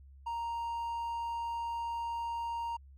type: tone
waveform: triangle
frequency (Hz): 932.3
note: A#5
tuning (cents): 0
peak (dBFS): -32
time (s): 0.26-2.77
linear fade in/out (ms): 10
effects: added 68 Hz sine -52 dBFS peak until 2.97 s